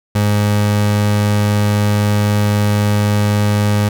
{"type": "tone", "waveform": "30% pulse", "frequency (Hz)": 103.83, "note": "G#2", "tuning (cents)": 0, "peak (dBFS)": -9, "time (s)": [0.15, 3.89], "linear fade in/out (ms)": 5, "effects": []}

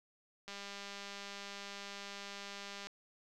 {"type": "click train", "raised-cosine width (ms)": 0.2, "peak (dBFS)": -29, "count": 479, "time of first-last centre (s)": [0.48, 2.87], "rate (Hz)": 200, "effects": []}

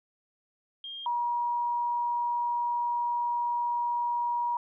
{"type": "tone pair in turn", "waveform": "sine", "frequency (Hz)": [3216, 956.1], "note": ["G7", "A#5"], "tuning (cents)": [44, 44], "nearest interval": "octave + major sixth", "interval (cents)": 2100, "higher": "first", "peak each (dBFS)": [-37, -26], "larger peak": "second", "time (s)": [[0.84, 1.06], [1.06, 4.57]], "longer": "second", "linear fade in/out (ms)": 2, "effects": []}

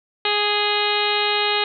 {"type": "harmonic tone with a mistuned harmonic", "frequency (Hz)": 415.3, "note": "G#4", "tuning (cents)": 0, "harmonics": [1, 2, 3, 4, 5, 6, 7, 8, 9, 10], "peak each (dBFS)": [-25, -25, -28, -30, -28, -27, -27, -29, -26, -29], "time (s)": [0.25, 1.64], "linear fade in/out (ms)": 2, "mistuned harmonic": 8, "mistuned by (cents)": -26, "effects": []}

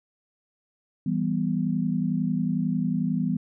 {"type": "chord", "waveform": "sine", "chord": "E minor", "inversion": "none", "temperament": "equal", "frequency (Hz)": [164.81, 196, 246.9], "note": ["E3", "G3", "B3"], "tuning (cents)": [0, 0, 0], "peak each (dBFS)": -27, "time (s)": [1.06, 3.37], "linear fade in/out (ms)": 5, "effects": []}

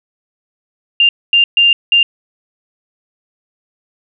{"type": "tone bursts at uneven times", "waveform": "sine", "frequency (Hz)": 2794, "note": "F7", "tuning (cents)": 0, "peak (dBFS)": -6, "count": 4, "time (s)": [[1, 1.09], [1.33, 1.44], [1.57, 1.73], [1.92, 2.03]], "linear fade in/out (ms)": 2, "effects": []}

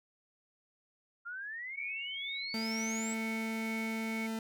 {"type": "exponential sweep", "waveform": "sine", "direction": "up", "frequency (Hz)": [1376, 7980], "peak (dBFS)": -39, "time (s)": [1.25, 3.15], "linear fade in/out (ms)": 20}
{"type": "tone with tremolo", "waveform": "sine", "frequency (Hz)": 2217, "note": "C#7", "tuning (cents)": 0, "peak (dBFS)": -38, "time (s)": [1.75, 4.27], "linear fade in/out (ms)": 10, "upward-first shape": "sine", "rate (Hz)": 2.1, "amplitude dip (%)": 35}
{"type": "tone", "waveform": "40% pulse", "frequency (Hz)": 223, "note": "A3", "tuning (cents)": 23, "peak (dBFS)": -34, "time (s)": [2.54, 4.39], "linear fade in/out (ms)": 2}
{"effects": []}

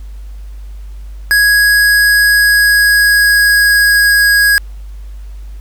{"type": "tone with pitch glide", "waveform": "square", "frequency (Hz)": [1661.2, 1649.7], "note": ["G#6", "G#6"], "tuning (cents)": [0, -12], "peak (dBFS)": -7, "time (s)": [1.31, 4.58], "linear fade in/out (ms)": 0, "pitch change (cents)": -12, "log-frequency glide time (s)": [2.33, 4.36], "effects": ["added 50 Hz sine -25 dBFS peak until 5.6 s", "pink hiss -49 dBFS RMS until 5.6 s"]}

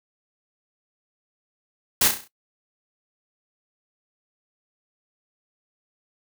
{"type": "noise with echo", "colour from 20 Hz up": "white", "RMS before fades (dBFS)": -18, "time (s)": [2.01, 2.08], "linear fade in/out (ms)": 5, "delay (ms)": 33, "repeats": 6, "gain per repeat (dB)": -6, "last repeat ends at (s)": 2.278, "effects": ["noise-tail reverb RT60 0.1 s tail -17 dB re dry"]}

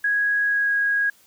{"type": "tone with pitch glide", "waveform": "sine", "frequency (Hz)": [1658, 1645.6], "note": ["G#6", "G#6"], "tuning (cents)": [-3, -16], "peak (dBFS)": -18, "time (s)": [0.04, 1.1], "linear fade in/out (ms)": 5, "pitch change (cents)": -13, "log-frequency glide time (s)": [0.44, 0.73], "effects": ["white hiss -56 dBFS RMS until 1.26 s"]}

